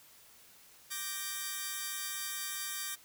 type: chord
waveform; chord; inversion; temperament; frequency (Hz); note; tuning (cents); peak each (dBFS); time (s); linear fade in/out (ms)
5% pulse; G minor; second; equal; 1174.7 / 1568 / 1864.7; D6 / G6 / Bb6; 0 / 0 / 0; -30; 0.9-2.96; 20
effects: white hiss -59 dBFS RMS until 3.04 s